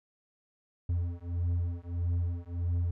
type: beating tone pair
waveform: triangle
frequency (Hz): 85.9 / 87.5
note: F2 / F2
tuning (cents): -28 / +4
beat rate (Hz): 1.6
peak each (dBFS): -30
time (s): 0.89-2.91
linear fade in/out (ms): 5
effects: none

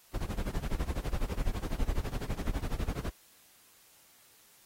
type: noise with tremolo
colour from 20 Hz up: brown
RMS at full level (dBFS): -29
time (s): 0.13-3.11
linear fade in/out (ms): 20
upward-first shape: sine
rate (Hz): 12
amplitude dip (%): 90
effects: white hiss -61 dBFS RMS until 4.65 s + AAC 48 kbps

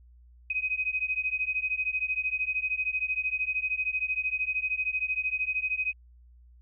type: beating tone pair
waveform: sine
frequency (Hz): 2511 / 2524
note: D#7 / D#7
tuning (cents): +15 / +24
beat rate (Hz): 13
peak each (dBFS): -30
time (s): 0.5-5.93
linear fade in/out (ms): 5
effects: added 60 Hz sine -52 dBFS peak until 6.61 s

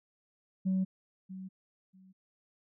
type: tone with echo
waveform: sine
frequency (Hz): 188.5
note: F#3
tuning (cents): +32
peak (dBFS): -25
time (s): 0.65-0.85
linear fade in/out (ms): 20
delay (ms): 640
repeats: 2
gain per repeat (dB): -15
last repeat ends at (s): 2.13
effects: tanh soft clip ceiling -24 dBFS

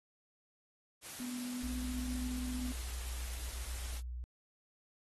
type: noise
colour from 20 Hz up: white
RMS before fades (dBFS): -47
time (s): 1.01-4.02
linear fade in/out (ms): 50
type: tone with pitch glide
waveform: sine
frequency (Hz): 246.9 to 250.9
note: B3 to B3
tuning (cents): 0 to +28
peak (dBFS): -39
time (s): 1.2-2.72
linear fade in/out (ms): 0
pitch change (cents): +28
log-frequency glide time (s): 1.45-1.78
type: tone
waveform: sine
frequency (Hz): 60.9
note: B1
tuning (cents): -24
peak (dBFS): -39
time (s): 1.63-4.24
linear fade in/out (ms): 0
effects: AAC 32 kbps

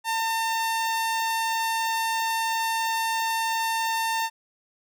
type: tone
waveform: sawtooth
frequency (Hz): 903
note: A5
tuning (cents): +45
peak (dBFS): -20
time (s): 0.04-4.3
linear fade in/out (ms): 50
effects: none

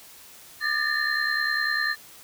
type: tone cluster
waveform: sine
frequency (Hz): 1202 / 1736 / 1806 / 4157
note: D6 / A6 / A6 / C8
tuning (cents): +40 / -24 / +45 / -12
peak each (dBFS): -33 / -28 / -25 / -31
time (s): 0.6-1.96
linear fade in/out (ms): 50
effects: white hiss -48 dBFS RMS until 2.23 s

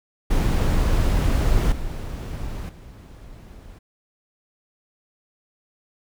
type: noise with level steps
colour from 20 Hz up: brown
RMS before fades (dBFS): -19 / -30 / -41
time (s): 0.3-3.79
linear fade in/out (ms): 10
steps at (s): 1.72 / 2.69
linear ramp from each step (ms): 2
effects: none

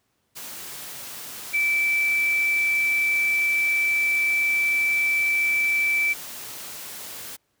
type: tone in noise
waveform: sine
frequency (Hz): 2323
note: D7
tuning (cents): -20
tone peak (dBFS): -19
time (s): 1.53-6.14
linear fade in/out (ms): 20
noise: white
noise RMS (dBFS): -37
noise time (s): 0.35-7.37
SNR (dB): +15
effects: pink hiss -71 dBFS RMS until 7.6 s + high-pass 80 Hz 12 dB/octave

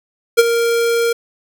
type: tone with ADSR envelope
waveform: square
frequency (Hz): 466.2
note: A#4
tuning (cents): 0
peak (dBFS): -4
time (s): 0.37-1.13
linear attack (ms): 22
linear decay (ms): 29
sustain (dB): -10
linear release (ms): 8
effects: none

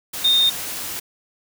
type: tone in noise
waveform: sine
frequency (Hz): 3661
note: A#7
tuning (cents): -32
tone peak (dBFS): -13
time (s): 0.24-0.5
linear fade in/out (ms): 10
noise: white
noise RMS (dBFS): -29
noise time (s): 0.13-1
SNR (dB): +13
effects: none

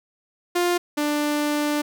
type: tone pair in turn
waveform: sawtooth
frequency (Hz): 351.7 / 295.7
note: F4 / D4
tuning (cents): +12 / +12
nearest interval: minor third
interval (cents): 300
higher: first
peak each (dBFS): -15 / -17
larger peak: first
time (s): 0.55-0.78 / 0.97-1.82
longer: second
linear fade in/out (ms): 10
effects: none

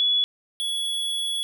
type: tone pair in turn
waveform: sine / square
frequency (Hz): 3400 / 3378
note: G#7 / G#7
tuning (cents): +40 / +29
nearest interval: unison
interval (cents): 11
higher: first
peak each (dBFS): -18 / -25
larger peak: first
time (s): 0-0.24 / 0.6-1.43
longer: second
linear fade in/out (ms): 0
effects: none

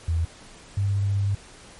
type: tone pair in turn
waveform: sine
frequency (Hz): 82.6 / 99.69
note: E2 / G2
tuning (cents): +4 / +30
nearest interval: minor third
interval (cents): 326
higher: second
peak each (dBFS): -20 / -20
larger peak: neither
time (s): 0.08-0.25 / 0.77-1.35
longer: second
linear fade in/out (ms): 5
effects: pink hiss -47 dBFS RMS until 1.79 s + MP3 48 kbps

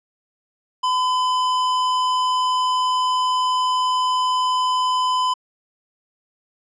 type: tone with hard clipping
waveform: triangle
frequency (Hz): 1011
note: B5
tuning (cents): +40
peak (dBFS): -19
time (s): 0.83-5.34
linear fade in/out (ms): 10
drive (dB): 18
effects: low-pass 7000 Hz 12 dB/octave

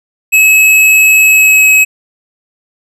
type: tone with pitch glide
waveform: square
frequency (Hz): 2576 to 2558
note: E7 to D#7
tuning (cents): -41 to +47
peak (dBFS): -4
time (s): 0.32-1.85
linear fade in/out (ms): 20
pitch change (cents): -12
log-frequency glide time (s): 1.24-1.7
effects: none

